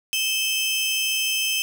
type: tone pair together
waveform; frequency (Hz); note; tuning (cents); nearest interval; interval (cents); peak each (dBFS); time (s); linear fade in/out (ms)
sawtooth; 2604 / 3117; E7 / G7; -22 / -11; minor third; 311; -21; 0.13-1.62; 0
effects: none